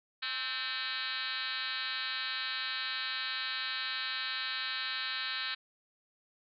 sine tone with frequency modulation, 2794 Hz, F7, in tune, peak -33 dBFS, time 0.22-5.55 s, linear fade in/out 10 ms, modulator 247 Hz, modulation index 6, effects none

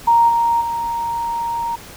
sine tone with level steps, 932.3 Hz, A#5, in tune, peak -9 / -13 / -19 dBFS, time 0.07-1.76 s, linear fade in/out 10 ms, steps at 0.28 / 0.6 s, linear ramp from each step 20 ms, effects pink hiss -38 dBFS RMS until 1.96 s

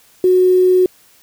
sine tone with quantisation, 367.3 Hz, F#4, 13 cents flat, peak -8 dBFS, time 0.24-0.86 s, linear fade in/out 2 ms, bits 6, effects white hiss -50 dBFS RMS until 1.22 s

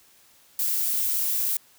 violet noise, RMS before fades -25 dBFS, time 0.59-1.57 s, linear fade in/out 2 ms, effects white hiss -57 dBFS RMS until 1.78 s

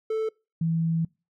triangle / sine tone pair in turn, 440 / 164.2 Hz, A4 / E3, 0 / -6 cents, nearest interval octave + perfect fourth, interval 1706 cents, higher first, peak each -22 dBFS, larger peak neither, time 0.1-0.29 / 0.61-1.05 s, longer second, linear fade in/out 5 ms, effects noise-tail reverb RT60 0.3 s tail -26 dB re dry

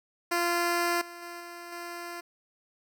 10% pulse tone with level steps, 345.6 Hz, F4, 18 cents flat, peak -17 / -34 / -31 / -33 / -29 dBFS, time 0.31-2.21 s, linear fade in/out 10 ms, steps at 1.01 / 1.22 / 1.4 / 1.72 s, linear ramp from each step 5 ms, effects none

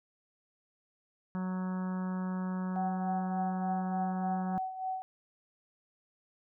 harmonic tone, 185 Hz, F#3, in tune, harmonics 1 / 2 / 3 / 4 / 5 / 6 / 7 / 8 / 9, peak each -32 / -49 / -49 / -51 / -47 / -50 / -51 / -55 / -55 dBFS, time 1.35-4.58 s, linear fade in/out 0 ms
sine tone with tremolo, 753 Hz, F#5, 30 cents sharp, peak -31 dBFS, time 2.76-5.02 s, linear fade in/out 0 ms, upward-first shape sine, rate 3.4 Hz, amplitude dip 65%
effects none

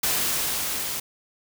white noise with level ramp, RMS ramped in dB -23 to -30 dBFS, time 0.03-1 s, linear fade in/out 5 ms, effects none

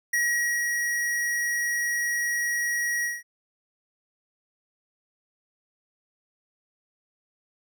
square tone with ADSR envelope, 1905 Hz, A#6, 37 cents sharp, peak -22 dBFS, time 0.13-3.23 s, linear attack 7 ms, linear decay 500 ms, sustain -3 dB, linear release 190 ms, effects none

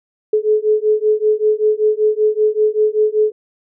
sine beating tone pair, 425.6 / 430.8 Hz, G#4 / A4, +42 / -37 cents, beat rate 5.2 Hz, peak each -15 dBFS, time 0.33-3.32 s, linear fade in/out 5 ms, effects none

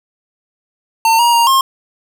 square tone with pitch steps, 904 / 947 / 936 / 1069 Hz, A5 / A#5 / A#5 / C6, +47 / +27 / +7 / +37 cents, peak -9 dBFS, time 1.05-1.61 s, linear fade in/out 2 ms, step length 140 ms, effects none

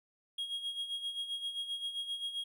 triangle tone with tremolo, 3279 Hz, G#7, 23 cents flat, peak -32 dBFS, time 0.38-2.44 s, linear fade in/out 5 ms, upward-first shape sine, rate 7.6 Hz, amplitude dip 65%, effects none

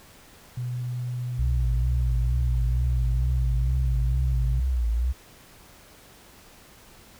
sine tone with pitch glide, 123.47 to 128.05 Hz, B2 to C3, 0 to -37 cents, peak -27 dBFS, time 0.57-4.6 s, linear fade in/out 5 ms, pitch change +63 cents, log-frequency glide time 2.94-3.63 s
sine tone with vibrato, 60.1 Hz, B1, 46 cents flat, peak -21 dBFS, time 1.38-5.13 s, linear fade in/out 20 ms, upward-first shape triangle, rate 2.2 Hz, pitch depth 160 cents each way
effects pink hiss -51 dBFS RMS until 7.19 s

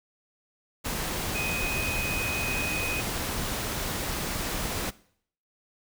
sine tone in noise, 2506 Hz, D#7, 12 cents sharp, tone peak -30 dBFS, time 1.34-3.02 s, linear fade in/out 20 ms, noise pink, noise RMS -31 dBFS, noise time 0.84-4.91 s, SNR -2 dB, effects noise-tail reverb RT60 0.6 s tail -20 dB re dry

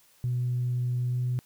sine tone with pitch glide, 123.47 to 124.47 Hz, B2 to B2, 0 to +14 cents, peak -24 dBFS, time 0.24-1.39 s, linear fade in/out 0 ms, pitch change +14 cents, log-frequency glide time 1.07-1.18 s, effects tanh soft clip ceiling -21 dBFS + white hiss -61 dBFS RMS until 1.45 s

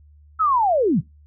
sine linear sweep, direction down, 1332 to 116.54 Hz, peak -15 dBFS, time 0.39-1.01 s, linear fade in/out 20 ms, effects noise-tail reverb RT60 0.2 s tail -21 dB re dry + added 74 Hz sine -47 dBFS peak until 1.26 s

